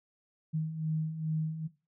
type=beating tone pair; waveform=sine; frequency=155.56 / 157.96 Hz; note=D#3 / D#3; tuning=0 / +26 cents; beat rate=2.4 Hz; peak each=-37 / -31 dBFS; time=0.53-1.68 s; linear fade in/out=20 ms; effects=noise-tail reverb RT60 0.3 s tail -17 dB re dry